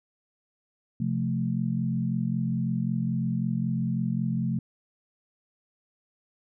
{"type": "chord", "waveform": "sine", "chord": "F major", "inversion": "second", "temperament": "equal", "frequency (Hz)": [130.81, 174.61, 220], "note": ["C3", "F3", "A3"], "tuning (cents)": [0, 0, 0], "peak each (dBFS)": -29, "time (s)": [1, 4.59], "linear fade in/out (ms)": 5, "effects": []}